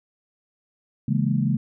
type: chord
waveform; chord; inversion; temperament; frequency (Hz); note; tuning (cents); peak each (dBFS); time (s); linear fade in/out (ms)
sine; A# half-diminished seventh; first; equal; 138.59 / 164.81 / 207.7 / 233.1; C#3 / E3 / G#3 / A#3; 0 / 0 / 0 / 0; -23 / -26 / -24 / -27; 1.08-1.57; 5
effects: none